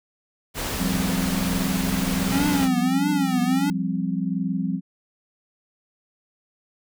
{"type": "noise", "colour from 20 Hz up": "pink", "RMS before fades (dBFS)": -28, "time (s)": [0.54, 2.69], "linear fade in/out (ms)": 50}
{"type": "chord", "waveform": "sine", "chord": "F suspended second", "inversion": "none", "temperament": "equal", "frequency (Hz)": [174.61, 196, 261.6], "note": ["F3", "G3", "C4"], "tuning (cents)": [0, 0, 0], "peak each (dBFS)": [-26, -26, -28], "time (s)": [0.77, 4.81], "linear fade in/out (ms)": 50}
{"type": "tone with vibrato", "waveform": "square", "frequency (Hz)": 268, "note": "C4", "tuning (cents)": 42, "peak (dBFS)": -22, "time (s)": [2.32, 3.7], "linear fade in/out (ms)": 0, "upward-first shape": "triangle", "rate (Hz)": 1.6, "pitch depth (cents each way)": 180}
{"effects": []}